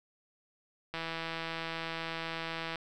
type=click train; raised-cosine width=0.3 ms; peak=-21 dBFS; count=299; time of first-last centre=0.94-2.757 s; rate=164 Hz; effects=none